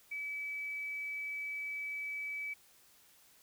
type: tone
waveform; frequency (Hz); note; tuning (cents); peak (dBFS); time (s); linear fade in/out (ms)
sine; 2294; D7; -41; -37; 0.11-2.54; 10
effects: white hiss -64 dBFS RMS until 3.42 s